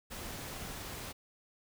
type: noise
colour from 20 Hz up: pink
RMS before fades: -43 dBFS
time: 0.1-1.13 s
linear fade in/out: 20 ms
effects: none